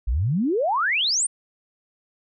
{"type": "exponential sweep", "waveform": "sine", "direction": "up", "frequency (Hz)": [50.1, 9480], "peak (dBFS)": -19, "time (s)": [0.07, 1.27], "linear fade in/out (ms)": 10, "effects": []}